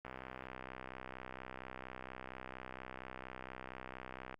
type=click train; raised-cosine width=0.5 ms; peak=-30 dBFS; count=277; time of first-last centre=0.05-4.342 s; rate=64.3 Hz; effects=Opus 48 kbps